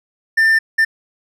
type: tone bursts at uneven times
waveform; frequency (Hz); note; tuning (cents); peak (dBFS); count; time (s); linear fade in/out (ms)
triangle; 1791; A6; +30; -8; 2; 0.37-0.59 / 0.78-0.85; 10
effects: none